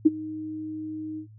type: tone with ADSR envelope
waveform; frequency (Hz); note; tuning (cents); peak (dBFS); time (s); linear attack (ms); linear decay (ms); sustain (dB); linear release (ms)
sine; 311.1; D#4; 0; -9; 0.05-1.27; 13; 26; -22; 90
effects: noise-tail reverb RT60 0.1 s tail -18 dB re dry + added 108 Hz sine -46 dBFS peak until 1.38 s